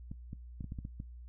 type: clicks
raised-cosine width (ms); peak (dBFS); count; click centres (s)
5; -29; 8; 0.115 / 0.331 / 0.608 / 0.643 / 0.721 / 0.788 / 0.851 / 1.001
effects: noise-tail reverb RT60 0.1 s tail -17 dB re dry + added 60 Hz sine -46 dBFS peak until 1.28 s